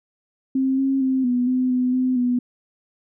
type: tone with pitch steps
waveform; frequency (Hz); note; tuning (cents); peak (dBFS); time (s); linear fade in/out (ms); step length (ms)
sine; 264.9 / 269.6 / 262.4 / 246.5 / 255 / 251.4 / 255.8 / 246.3; C4 / C#4 / C4 / B3 / C4 / B3 / C4 / B3; +22 / -48 / +5 / -3 / -44 / +31 / -39 / -5; -17; 0.55-2.39; 5; 230
effects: none